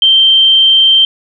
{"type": "tone", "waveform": "sine", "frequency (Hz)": 3136, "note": "G7", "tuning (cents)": 0, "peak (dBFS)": -4, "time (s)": [0.02, 1.05], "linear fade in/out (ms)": 2, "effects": []}